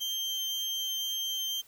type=tone; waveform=35% pulse; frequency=3149 Hz; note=G7; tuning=7 cents sharp; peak=-29 dBFS; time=0-1.62 s; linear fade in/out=20 ms; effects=white hiss -59 dBFS RMS until 1.67 s